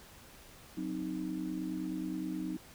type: chord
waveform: sine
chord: C diminished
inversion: second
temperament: equal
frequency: 185 / 261.6 / 311.1 Hz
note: Gb3 / C4 / Eb4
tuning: 0 / 0 / 0 cents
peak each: -40 / -40 / -37 dBFS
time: 0.77-2.57 s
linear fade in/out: 5 ms
effects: pink hiss -55 dBFS RMS until 2.74 s